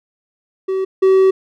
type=tone pair in turn; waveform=triangle; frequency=381.1 / 381.1 Hz; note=G4 / G4; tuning=-49 / -49 cents; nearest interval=unison; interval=0 cents; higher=neither; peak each=-14 / -6 dBFS; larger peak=second; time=0.68-0.85 / 1.02-1.31 s; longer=second; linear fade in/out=10 ms; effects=none